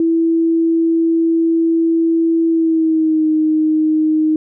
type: tone with pitch glide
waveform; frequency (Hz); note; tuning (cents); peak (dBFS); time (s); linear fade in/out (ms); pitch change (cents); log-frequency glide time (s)
sine; 329.5 to 311.4; E4 to D#4; -1 to +2; -11; 0-4.36; 2; -97; 2.48-3.27
effects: none